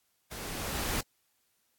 pink noise with level ramp, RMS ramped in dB -41 to -31 dBFS, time 0.31-1.01 s, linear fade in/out 5 ms, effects white hiss -74 dBFS RMS until 1.78 s + AAC 64 kbps

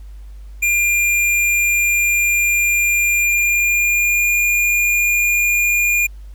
square tone with pitch glide, 2400 to 2419 Hz, D7 to D#7, +37 to -49 cents, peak -14 dBFS, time 0.62-6.07 s, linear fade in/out 10 ms, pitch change +14 cents, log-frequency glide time 3.19-4.29 s, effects added 50 Hz sine -32 dBFS peak until 6.34 s + pink hiss -56 dBFS RMS until 6.34 s

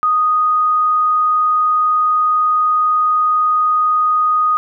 sine tone, 1242 Hz, D#6, 3 cents flat, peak -11 dBFS, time 0.03-4.57 s, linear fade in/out 0 ms, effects none

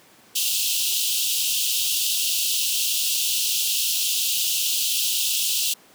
pink high-pass noise, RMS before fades -23 dBFS, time 0.35-5.74 s, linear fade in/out 10 ms, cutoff 2700 Hz, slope 96 dB/octave, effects pink hiss -52 dBFS RMS until 5.94 s + high-pass 200 Hz 12 dB/octave

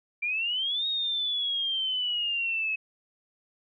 sine exponential two-way sweep, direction up then down, 2349 to 3765 to 2566 Hz, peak -26 dBFS, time 0.22-2.76 s, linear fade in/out 10 ms, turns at 0.87 s, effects none

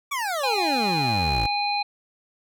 25% pulse exponential sweep, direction down, 1174.7 to 49 Hz, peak -21 dBFS, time 0.11-1.47 s, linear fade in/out 10 ms
harmonic tone, 820 Hz, G#5, 22 cents flat, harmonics 1 / 3 / 5, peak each -24 / -29 / -28 dBFS, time 0.43-1.83 s, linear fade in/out 10 ms
effects none

